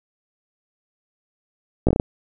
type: slowing click train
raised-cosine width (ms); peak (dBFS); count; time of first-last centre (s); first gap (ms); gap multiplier
2; -4; 6; 1.87-1.999; 16; 1.24
effects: none